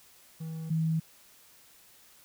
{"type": "tone pair in turn", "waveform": ["triangle", "sine"], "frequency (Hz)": [160.8, 160.8], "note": ["E3", "E3"], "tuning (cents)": [-43, -43], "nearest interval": "unison", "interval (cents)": 0, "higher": "neither", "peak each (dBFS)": [-33, -25], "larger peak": "second", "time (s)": [[0.4, 0.7], [0.7, 1]], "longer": "neither", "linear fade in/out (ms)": 10, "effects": ["white hiss -58 dBFS RMS until 2.24 s"]}